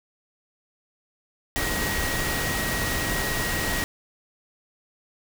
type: tone in noise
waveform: sine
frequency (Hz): 1898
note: A#6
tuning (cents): +31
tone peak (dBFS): -30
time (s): 1.56-3.84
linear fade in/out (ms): 0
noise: pink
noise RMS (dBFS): -27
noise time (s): 1.56-3.84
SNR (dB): -6
effects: none